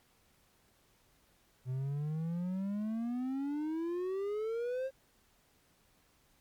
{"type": "exponential sweep", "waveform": "triangle", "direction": "up", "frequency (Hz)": [125.4, 540], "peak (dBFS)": -31, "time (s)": [1.65, 4.91], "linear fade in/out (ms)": 50, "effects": ["pink hiss -69 dBFS RMS until 6.4 s", "MP3 96 kbps"]}